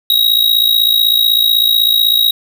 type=tone with amplitude modulation; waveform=square; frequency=3815 Hz; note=A#7; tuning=39 cents sharp; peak=-6 dBFS; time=0.1-2.31 s; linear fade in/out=2 ms; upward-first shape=sine; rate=56 Hz; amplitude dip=75%; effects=none